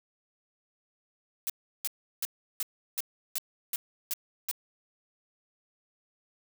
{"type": "noise bursts", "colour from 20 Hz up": "blue", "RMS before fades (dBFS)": -31, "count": 9, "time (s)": [1.47, 4.513], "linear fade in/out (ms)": 0, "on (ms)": 27, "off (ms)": 350, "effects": []}